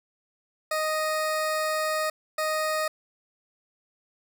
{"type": "tone bursts at uneven times", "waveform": "20% pulse", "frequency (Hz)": 622.3, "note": "D#5", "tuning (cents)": 0, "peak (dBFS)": -20, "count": 2, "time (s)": [[0.71, 2.1], [2.38, 2.88]], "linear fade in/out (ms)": 5, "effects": []}